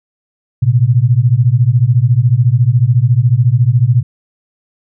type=beating tone pair; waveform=sine; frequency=114.7 / 128.7 Hz; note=A#2 / C3; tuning=-28 / -28 cents; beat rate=14 Hz; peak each=-10 dBFS; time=0.62-4.03 s; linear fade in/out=10 ms; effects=none